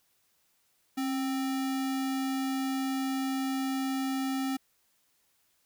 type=tone with sample-and-hold; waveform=sine; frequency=268.1 Hz; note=C4; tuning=42 cents sharp; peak=-28 dBFS; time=0.97-4.57 s; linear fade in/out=10 ms; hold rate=1050 Hz; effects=white hiss -71 dBFS RMS until 5.65 s